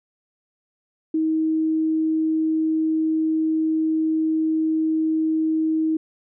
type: tone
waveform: sine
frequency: 317 Hz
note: D#4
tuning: 32 cents sharp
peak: -18 dBFS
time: 1.14-5.97 s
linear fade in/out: 5 ms
effects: none